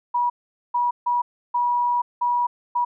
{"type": "tone bursts at uneven times", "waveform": "sine", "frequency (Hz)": 968, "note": "B5", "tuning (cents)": -35, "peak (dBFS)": -18, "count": 6, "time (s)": [[0.14, 0.3], [0.74, 0.91], [1.06, 1.22], [1.54, 2.02], [2.21, 2.47], [2.75, 2.85]], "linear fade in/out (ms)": 10, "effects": []}